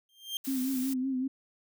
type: tone with exponential growth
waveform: 40% pulse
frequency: 3179 Hz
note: G7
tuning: 24 cents sharp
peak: -28 dBFS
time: 0.09-0.37 s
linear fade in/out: 1 ms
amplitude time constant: 59 ms
type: noise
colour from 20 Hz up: blue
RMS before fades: -40 dBFS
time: 0.44-0.94 s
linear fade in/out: 10 ms
type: tone with vibrato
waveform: sine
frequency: 261.6 Hz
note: C4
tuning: in tune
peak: -28 dBFS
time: 0.47-1.28 s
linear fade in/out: 10 ms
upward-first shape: sine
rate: 5.3 Hz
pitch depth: 54 cents each way
effects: none